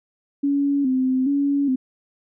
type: tone with vibrato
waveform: sine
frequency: 270.3 Hz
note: C#4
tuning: 44 cents flat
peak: -17 dBFS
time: 0.43-1.76 s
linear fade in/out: 10 ms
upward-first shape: square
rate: 1.2 Hz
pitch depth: 74 cents each way
effects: none